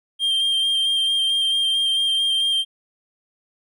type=tone with vibrato; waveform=triangle; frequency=3181 Hz; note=G7; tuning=25 cents sharp; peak=-16 dBFS; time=0.19-2.65 s; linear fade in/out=50 ms; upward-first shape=square; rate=4.5 Hz; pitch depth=12 cents each way; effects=none